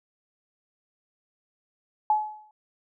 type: tone with exponential decay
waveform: sine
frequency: 853 Hz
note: G#5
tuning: 46 cents sharp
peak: -16 dBFS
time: 2.1-2.51 s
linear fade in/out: 2 ms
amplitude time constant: 87 ms
effects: none